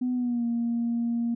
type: tone with pitch glide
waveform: sine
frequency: 250 to 234.6 Hz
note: B3 to A#3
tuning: +21 to +11 cents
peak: -23 dBFS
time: 0.01-1.35 s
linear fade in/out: 10 ms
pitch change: -110 cents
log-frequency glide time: 0.14-0.45 s
effects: tanh soft clip ceiling -20 dBFS